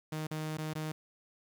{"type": "tone with dropouts", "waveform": "sawtooth", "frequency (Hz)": 155.56, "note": "D#3", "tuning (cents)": 0, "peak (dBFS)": -31, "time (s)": [0.12, 0.92], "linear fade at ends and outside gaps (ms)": 5, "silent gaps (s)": [[0.27, 0.31], [0.573, 0.583], [0.735, 0.752]], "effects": ["10-bit"]}